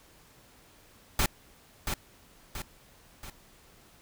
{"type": "noise with echo", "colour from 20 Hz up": "pink", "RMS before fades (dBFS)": -25, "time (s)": [1.19, 1.26], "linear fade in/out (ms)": 2, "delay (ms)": 680, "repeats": 3, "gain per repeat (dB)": -6, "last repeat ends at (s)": 3.3, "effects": ["pink hiss -58 dBFS RMS until 4.01 s"]}